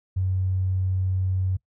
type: tone with tanh clipping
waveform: triangle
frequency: 93.5 Hz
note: F#2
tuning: 19 cents sharp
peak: -21 dBFS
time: 0.16-1.57 s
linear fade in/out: 10 ms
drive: 3 dB
effects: noise-tail reverb RT60 0.1 s tail -21 dB re dry